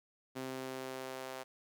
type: tone with high-pass filter sweep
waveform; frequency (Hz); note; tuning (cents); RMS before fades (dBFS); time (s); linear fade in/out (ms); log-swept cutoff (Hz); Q
sawtooth; 130.81; C3; 0; -43; 0.35-1.44; 20; 270 to 580; 1.3
effects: none